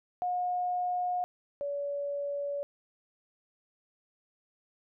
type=tone pair in turn; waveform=sine; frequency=720 / 569.7 Hz; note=F#5 / C#5; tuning=-47 / +47 cents; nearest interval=major third; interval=406 cents; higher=first; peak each=-28 / -31 dBFS; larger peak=first; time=0.22-1.24 / 1.61-2.63 s; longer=neither; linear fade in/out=0 ms; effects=none

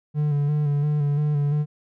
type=tone with vibrato; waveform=triangle; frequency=146.8 Hz; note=D3; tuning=in tune; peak=-17 dBFS; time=0.14-1.66 s; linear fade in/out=50 ms; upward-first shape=square; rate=2.9 Hz; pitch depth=31 cents each way; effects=none

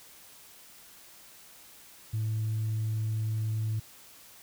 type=tone; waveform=sine; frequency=109.4 Hz; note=A2; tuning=9 cents flat; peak=-26 dBFS; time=2.13-3.8 s; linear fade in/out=10 ms; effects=tanh soft clip ceiling -25 dBFS + white hiss -53 dBFS RMS until 4.42 s

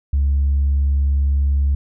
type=tone; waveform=sine; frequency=69.9 Hz; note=C#2; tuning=15 cents sharp; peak=-12 dBFS; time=0.13-1.75 s; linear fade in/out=5 ms; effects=tanh soft clip ceiling -11 dBFS

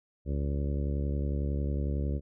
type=harmonic tone; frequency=71 Hz; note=C#2; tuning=42 cents sharp; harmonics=1 / 2 / 3 / 4 / 5 / 6 / 7 / 8; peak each=-29 / -35 / -39 / -41 / -43 / -45 / -46 / -47 dBFS; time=0.25-2.21 s; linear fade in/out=50 ms; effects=none

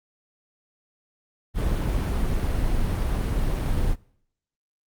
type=noise; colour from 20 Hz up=brown; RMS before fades=-23 dBFS; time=1.54-3.96 s; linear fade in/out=50 ms; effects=noise-tail reverb RT60 0.7 s tail -24 dB re dry + Opus 32 kbps

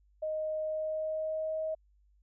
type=tone with pitch glide; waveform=sine; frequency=622.3 to 632.1 Hz; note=D#5 to D#5; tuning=0 to +27 cents; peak=-31 dBFS; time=0.22-1.75 s; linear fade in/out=10 ms; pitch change=+27 cents; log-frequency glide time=0.62-1.63 s; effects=added 50 Hz sine -63 dBFS peak until 2.22 s

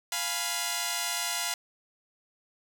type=chord; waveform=5% pulse; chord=F diminished; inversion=none; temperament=equal; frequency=698.5 / 830.6 / 987.8 Hz; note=F5 / Ab5 / Cb6; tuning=0 / 0 / 0 cents; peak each=-21 / -24 / -21 dBFS; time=0.12-1.54 s; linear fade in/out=2 ms; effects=none

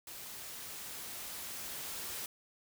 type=noise with level ramp; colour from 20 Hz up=white; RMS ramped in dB=-47 to -41 dBFS; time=0.07-2.26 s; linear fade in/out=2 ms; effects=none

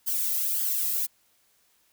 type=noise with flanger; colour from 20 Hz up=violet; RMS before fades=-27 dBFS; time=0.06-1.07 s; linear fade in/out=20 ms; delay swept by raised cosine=0.61 to 1.58 ms; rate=1.8 Hz; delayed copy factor=+0.75; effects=white hiss -66 dBFS RMS until 1.92 s

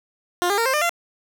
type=tone with pitch steps; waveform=15% pulse; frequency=353.5 / 403.7 / 461.1 / 526.6 / 601.4 / 686.9 Hz; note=F4 / G#4 / A#4 / C5 / D5 / F5; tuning=+21 / -49 / -19 / +11 / +41 / -29 cents; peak=-12 dBFS; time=0.42-0.894 s; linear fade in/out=0 ms; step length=79 ms; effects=none

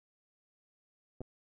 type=clicks; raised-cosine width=2 ms; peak=-30 dBFS; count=2; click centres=1.207 / 1.215 s; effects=none

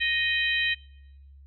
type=harmonic tone with a mistuned harmonic; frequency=622.3 Hz; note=D#5; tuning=in tune; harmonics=3 / 4 / 5 / 6; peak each=-26 / -28 / -30 / -32 dBFS; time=0-0.75 s; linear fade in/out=20 ms; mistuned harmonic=6; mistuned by=+78 cents; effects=noise-tail reverb RT60 1.0 s tail -26 dB re dry + added 69 Hz sine -47 dBFS peak until 1.46 s

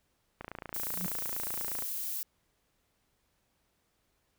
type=click train; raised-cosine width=0.5 ms; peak=-25 dBFS; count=41; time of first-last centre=0.41-1.823 s; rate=28.3 Hz
type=noise; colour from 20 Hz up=violet; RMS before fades=-36 dBFS; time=0.74-2.23 s; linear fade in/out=2 ms
type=tone with exponential growth; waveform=sine; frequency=180.9 Hz; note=F#3; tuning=39 cents flat; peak=-30 dBFS; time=0.87-1.06 s; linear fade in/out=0 ms; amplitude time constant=41 ms
effects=pink hiss -75 dBFS RMS until 4.38 s

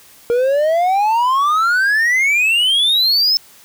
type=exponential sweep; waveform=triangle; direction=up; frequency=466.2 to 5300 Hz; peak=-10 dBFS; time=0.3-3.37 s; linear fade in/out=0 ms; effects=white hiss -45 dBFS RMS until 3.64 s

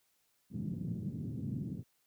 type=band-pass noise; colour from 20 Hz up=pink; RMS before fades=-39 dBFS; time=0.5-1.84 s; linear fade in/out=50 ms; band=120 to 240 Hz; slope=24 dB/octave; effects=white hiss -75 dBFS RMS until 2.06 s

